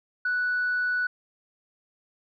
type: tone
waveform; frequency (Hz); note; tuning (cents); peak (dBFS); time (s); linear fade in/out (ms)
sine; 1480; F#6; 0; -22; 0.25-1.07; 5
effects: tanh soft clip ceiling -20 dBFS